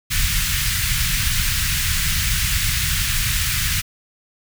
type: band-stop noise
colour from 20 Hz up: pink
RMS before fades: -20 dBFS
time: 0.1-3.82 s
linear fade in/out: 20 ms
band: 140 to 1600 Hz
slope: 24 dB/octave
effects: none